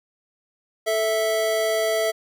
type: tone pair together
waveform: square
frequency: 438.7 / 657.3 Hz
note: A4 / E5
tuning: -5 / -5 cents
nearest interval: perfect fifth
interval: 700 cents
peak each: -26 / -22 dBFS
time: 0.86-2.12 s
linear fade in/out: 20 ms
effects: none